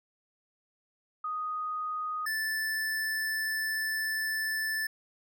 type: tone pair in turn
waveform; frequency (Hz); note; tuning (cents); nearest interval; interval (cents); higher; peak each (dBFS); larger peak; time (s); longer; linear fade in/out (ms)
sine / square; 1244.5 / 1756.5; D#6 / A6; 0 / -3; tritone; 597; second; -31 / -30; second; 1.24-2.26 / 2.26-4.87; second; 5
effects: none